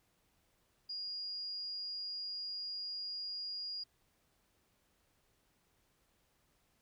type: tone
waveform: sine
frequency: 4852 Hz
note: D#8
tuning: 44 cents flat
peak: -39 dBFS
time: 0.89-3.84 s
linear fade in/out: 10 ms
effects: pink hiss -75 dBFS RMS until 6.81 s